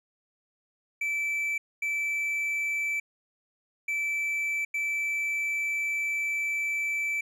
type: tone bursts at uneven times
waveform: triangle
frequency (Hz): 2320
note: D7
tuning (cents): -22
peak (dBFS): -25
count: 4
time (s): 1.01-1.58 / 1.82-3 / 3.88-4.65 / 4.74-7.21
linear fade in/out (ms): 5
effects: none